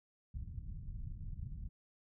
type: low-pass noise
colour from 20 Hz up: pink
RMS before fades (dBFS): -44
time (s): 0.34-1.69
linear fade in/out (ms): 5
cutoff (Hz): 140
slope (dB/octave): 24
effects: none